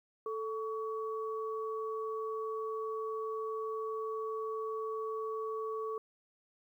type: tone pair together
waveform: sine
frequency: 440 / 1128.1 Hz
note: A4 / C#6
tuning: 0 / +30 cents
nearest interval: octave + major third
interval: 1630 cents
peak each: -36 / -40 dBFS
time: 0.26-5.98 s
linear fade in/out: 2 ms
effects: 12-bit